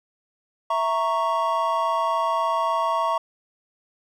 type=chord; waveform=triangle; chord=A# diminished; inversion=second; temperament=equal; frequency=659.3 / 932.3 / 1108.7 Hz; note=E5 / A#5 / C#6; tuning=0 / 0 / 0 cents; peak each=-24 / -23 / -22 dBFS; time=0.7-3.18 s; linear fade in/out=5 ms; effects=none